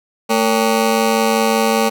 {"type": "ring-modulated tone", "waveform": "20% pulse", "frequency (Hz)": 339.2, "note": "E4", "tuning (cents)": 50, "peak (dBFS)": -5, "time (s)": [0.29, 1.9], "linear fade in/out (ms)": 20, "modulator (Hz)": 117, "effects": []}